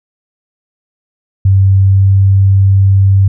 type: tone with pitch glide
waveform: sine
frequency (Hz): 96.7 to 97.37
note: G2 to G2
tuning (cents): -23 to -11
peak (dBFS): -4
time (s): 1.45-3.28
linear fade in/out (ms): 5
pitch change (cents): +12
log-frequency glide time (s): 1.82-2.11
effects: none